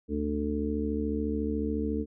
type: harmonic tone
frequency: 74 Hz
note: D2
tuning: 14 cents sharp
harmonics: 1 / 3 / 4 / 5 / 6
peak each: -34 / -32 / -32 / -44 / -34 dBFS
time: 0.08-2.06 s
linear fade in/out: 50 ms
effects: none